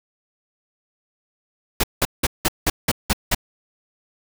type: noise bursts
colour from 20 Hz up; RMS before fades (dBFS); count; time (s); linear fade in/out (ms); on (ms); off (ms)
pink; -18; 8; 1.8-3.348; 5; 36; 180
effects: none